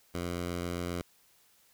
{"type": "tone", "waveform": "10% pulse", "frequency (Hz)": 87.5, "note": "F2", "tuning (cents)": 4, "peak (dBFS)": -25, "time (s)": [0.14, 1.02], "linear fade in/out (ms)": 10, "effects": ["white hiss -65 dBFS RMS until 1.73 s"]}